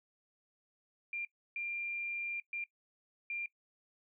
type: tone bursts at uneven times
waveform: sine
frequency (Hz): 2387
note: D7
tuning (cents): +28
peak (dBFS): -36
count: 4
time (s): 1.13-1.25 / 1.56-2.4 / 2.53-2.64 / 3.3-3.46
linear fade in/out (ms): 2
effects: noise-tail reverb RT60 0.1 s tail -20 dB re dry